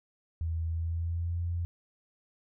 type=tone with pitch glide; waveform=sine; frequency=81.9 to 86.02 Hz; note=E2 to F2; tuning=-11 to -26 cents; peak=-29 dBFS; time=0.41-1.65 s; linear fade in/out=0 ms; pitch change=+85 cents; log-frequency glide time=0.67-1.4 s; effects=none